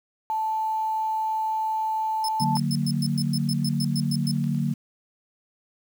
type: tone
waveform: sine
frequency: 877 Hz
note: A5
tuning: 6 cents flat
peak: -23 dBFS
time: 0.3-2.57 s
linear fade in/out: 0 ms
type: tone bursts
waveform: sawtooth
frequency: 5240 Hz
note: E8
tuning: 11 cents flat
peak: -26 dBFS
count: 14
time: 2.24-4.314 s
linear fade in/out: 2 ms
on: 46 ms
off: 110 ms
type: chord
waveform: sine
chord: D augmented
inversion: none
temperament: just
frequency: 146.83 / 183.54 / 229.4 Hz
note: D3 / F#3 / A#3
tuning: 0 / -14 / -28 cents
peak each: -25 / -28 / -27 dBFS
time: 2.4-4.74 s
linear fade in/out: 10 ms
type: clicks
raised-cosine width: 0.2 ms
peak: -28 / -32 dBFS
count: 2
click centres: 4.441 / 4.547 s
effects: 8-bit